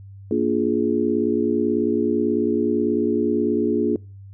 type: chord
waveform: sine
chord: Bb dominant seventh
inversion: none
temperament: just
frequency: 233.1 / 291.4 / 349.6 / 419.5 Hz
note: Bb3 / D4 / F4 / Ab4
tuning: 0 / -13 / +2 / +17 cents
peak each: -23 dBFS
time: 0.31-3.96 s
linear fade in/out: 2 ms
effects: noise-tail reverb RT60 0.4 s tail -26 dB re dry + added 98 Hz sine -38 dBFS peak until 4.33 s